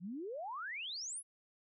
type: exponential sweep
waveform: sine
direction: up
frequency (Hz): 162.8 to 11175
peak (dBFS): -40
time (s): 0-1.23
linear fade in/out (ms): 50
effects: none